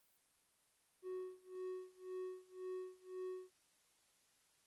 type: tone with tremolo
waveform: triangle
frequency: 370 Hz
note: F#4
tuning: in tune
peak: -40 dBFS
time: 1.02-3.51 s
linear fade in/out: 50 ms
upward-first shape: sine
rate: 1.9 Hz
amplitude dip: 95%
effects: white hiss -75 dBFS RMS until 4.66 s + Opus 32 kbps